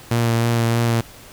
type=tone with vibrato; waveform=sawtooth; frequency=116.54 Hz; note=A#2; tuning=in tune; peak=-12 dBFS; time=0.11-1.01 s; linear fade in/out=5 ms; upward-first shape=sine; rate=3.2 Hz; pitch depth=18 cents each way; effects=pink hiss -42 dBFS RMS until 1.32 s